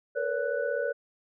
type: tone cluster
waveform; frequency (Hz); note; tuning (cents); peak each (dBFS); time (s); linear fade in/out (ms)
sine; 452.7 / 488 / 566 / 1485; A4 / B4 / C#5 / F#6; +49 / -21 / +36 / +6; -34 / -32 / -30 / -35; 0.15-0.93; 20
effects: none